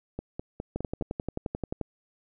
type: two click trains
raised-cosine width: 2 ms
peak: -17 / -20 dBFS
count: 13 / 5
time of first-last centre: 0.76-1.813 / 0.19-1.011 s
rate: 11.4 / 4.87 Hz
effects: none